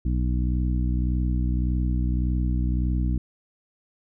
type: harmonic tone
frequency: 61.74 Hz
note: B1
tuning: in tune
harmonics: 1 / 2 / 3 / 4 / 5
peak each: -22 / -29 / -31 / -34 / -35 dBFS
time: 0.05-3.18 s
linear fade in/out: 5 ms
effects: none